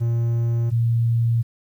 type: tone pair in turn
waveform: triangle / sine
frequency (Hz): 117 / 116.35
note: A#2 / A#2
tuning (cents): +7 / -3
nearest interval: unison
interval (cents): 10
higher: first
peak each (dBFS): -16 / -16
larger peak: neither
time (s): 0-0.71 / 0.71-1.43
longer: second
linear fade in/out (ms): 20
effects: 9-bit